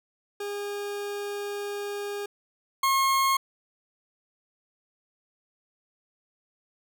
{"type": "tone pair in turn", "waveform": "40% pulse", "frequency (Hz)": [407.6, 1079.4], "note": ["G#4", "C#6"], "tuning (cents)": [-32, -46], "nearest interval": "octave + perfect fourth", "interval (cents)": 1686, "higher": "second", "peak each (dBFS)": [-30, -20], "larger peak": "second", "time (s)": [[0.4, 2.26], [2.83, 3.37]], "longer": "first", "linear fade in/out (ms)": 5, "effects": []}